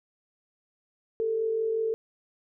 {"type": "tone pair together", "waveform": "sine", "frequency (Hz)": [402.5, 448], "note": ["G4", "A4"], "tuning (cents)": [46, 31], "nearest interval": "major second", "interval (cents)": 185, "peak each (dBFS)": [-35, -25], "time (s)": [1.2, 1.94], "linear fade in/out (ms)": 0, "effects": []}